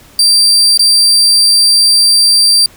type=tone with dropouts; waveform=35% pulse; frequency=4699 Hz; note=D8; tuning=in tune; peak=-4 dBFS; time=0.19-2.66 s; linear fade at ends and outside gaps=2 ms; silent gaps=0.775-0.793 s; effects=pink hiss -41 dBFS RMS until 2.76 s